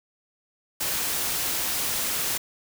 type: noise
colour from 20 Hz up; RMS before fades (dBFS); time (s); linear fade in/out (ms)
white; -27; 0.8-2.38; 10
effects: none